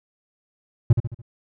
triangle tone with echo, 116.54 Hz, A#2, in tune, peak -7 dBFS, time 0.9-0.93 s, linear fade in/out 5 ms, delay 72 ms, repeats 4, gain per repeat -7 dB, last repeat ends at 1.218 s, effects none

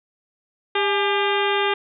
harmonic tone with a mistuned harmonic, 400.1 Hz, G4, 35 cents sharp, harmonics 1 / 2 / 3 / 4 / 5 / 6 / 7 / 8 / 9, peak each -22 / -25 / -27 / -28 / -29 / -30 / -30 / -31 / -32 dBFS, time 0.75-1.74 s, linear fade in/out 5 ms, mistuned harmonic 2, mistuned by +79 cents, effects none

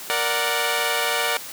10% pulse chord, Bb augmented, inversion none, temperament equal, 466.2 / 587.3 / 740 Hz, Bb4 / D5 / F#5, 0 / 0 / 0 cents, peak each -17 dBFS, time 0.1-1.37 s, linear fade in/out 0 ms, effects white hiss -36 dBFS RMS until 1.52 s + high-pass 150 Hz 12 dB/octave

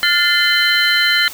sine tone cluster, 1413 / 1765 / 2068 / 3069 / 4099 Hz, F6 / A6 / C7 / G7 / C8, +20 / +5 / -21 / -37 / -36 cents, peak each -18 dBFS, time 0.03-1.28 s, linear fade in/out 0 ms, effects white hiss -33 dBFS RMS until 1.33 s

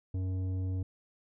sine tone with tanh clipping, 93.2 Hz, F#2, 13 cents sharp, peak -32 dBFS, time 0.14-0.83 s, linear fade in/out 5 ms, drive 10 dB, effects none

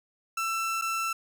30% pulse tone with dropouts, 1335 Hz, E6, 22 cents sharp, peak -25 dBFS, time 0.37-1.13 s, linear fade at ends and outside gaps 5 ms, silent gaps 0.814-0.82 s, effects none

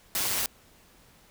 white noise with amplitude modulation, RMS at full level -25 dBFS, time 0.15-0.46 s, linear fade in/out 2 ms, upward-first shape sine, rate 196 Hz, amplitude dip 70%, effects pink hiss -58 dBFS RMS until 1.3 s

